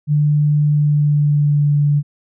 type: tone with pitch glide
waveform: sine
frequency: 148.4 to 145.68 Hz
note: D3 to D3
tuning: +18 to -14 cents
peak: -11 dBFS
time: 0.07-2.03 s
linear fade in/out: 50 ms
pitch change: -32 cents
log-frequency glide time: 0.67-1.78 s
effects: none